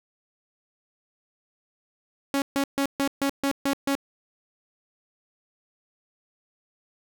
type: tone bursts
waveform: sawtooth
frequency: 277.2 Hz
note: C#4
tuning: in tune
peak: -18 dBFS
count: 8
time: 2.34-3.952 s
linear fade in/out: 0 ms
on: 79 ms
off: 140 ms
effects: none